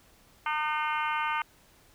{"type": "harmonic tone", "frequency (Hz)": 304.2, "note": "D#4", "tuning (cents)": -39, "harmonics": [3, 4, 5, 6, 7, 8, 9, 10], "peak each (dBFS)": [-31, -32, -35, -45, -36, -41, -42, -43], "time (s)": [0.46, 1.42], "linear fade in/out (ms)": 2, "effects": ["pink hiss -60 dBFS RMS until 1.94 s"]}